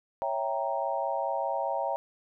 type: chord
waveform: sine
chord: C# diminished seventh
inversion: none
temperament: equal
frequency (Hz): 554.4 / 659.3 / 784 / 932.3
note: C#5 / E5 / G5 / Bb5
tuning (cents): 0 / 0 / 0 / 0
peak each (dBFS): -33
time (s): 0.22-1.96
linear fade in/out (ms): 0
effects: none